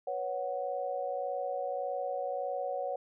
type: chord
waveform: sine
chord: B suspended second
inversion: none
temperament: just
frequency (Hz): 493.9 / 555.6 / 740.8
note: B4 / C#5 / F#5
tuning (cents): 0 / +4 / +2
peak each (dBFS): -39 / -35 / -36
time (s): 0.07-2.96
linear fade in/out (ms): 5
effects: none